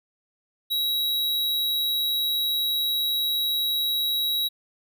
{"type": "tone", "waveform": "square", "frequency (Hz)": 3863, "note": "B7", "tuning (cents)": -39, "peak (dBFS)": -23, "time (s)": [0.7, 4.49], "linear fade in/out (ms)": 20, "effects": []}